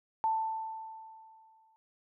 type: tone with exponential decay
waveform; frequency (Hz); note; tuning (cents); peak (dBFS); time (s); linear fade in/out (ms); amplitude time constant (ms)
sine; 886; A5; +12; -25; 0.24-1.76; 0; 330
effects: none